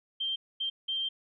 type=tone bursts at uneven times; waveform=sine; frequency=3156 Hz; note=G7; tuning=11 cents sharp; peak=-29 dBFS; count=3; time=0.2-0.36 / 0.6-0.7 / 0.88-1.09 s; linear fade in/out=10 ms; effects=none